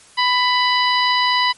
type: harmonic tone with a mistuned harmonic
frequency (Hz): 994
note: B5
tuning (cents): +11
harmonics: 1 / 2 / 3 / 4 / 5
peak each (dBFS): -17 / -20 / -22 / -23 / -24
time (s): 0.17-1.53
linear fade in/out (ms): 20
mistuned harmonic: 5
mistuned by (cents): -24
effects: white hiss -47 dBFS RMS until 1.57 s + MP3 48 kbps